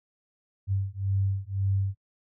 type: beating tone pair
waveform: sine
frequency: 96.7 / 98.6 Hz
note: G2 / G2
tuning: -23 / +11 cents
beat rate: 1.9 Hz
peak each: -28 / -28 dBFS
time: 0.67-1.95 s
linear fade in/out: 50 ms
effects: noise-tail reverb RT60 0.1 s tail -21 dB re dry